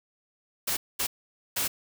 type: noise bursts at uneven times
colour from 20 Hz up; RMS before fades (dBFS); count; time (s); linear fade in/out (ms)
white; -28; 3; 0.67-0.77 / 0.99-1.07 / 1.56-1.68; 10
effects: none